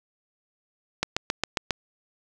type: click train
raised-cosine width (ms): 0.2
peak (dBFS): -6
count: 6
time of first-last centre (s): 1.03-1.708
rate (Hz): 7.38
effects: none